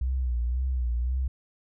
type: tone with vibrato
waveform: sine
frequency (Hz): 62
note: B1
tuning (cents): +7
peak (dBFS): -24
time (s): 0.01-1.28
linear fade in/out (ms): 5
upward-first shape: sine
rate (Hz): 1.9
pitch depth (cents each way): 86
effects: none